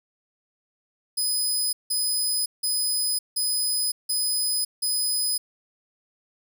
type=tone bursts; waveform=15% pulse; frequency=5010 Hz; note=D#8; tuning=11 cents sharp; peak=-17 dBFS; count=6; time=1.17-5.38 s; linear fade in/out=10 ms; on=560 ms; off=170 ms; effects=none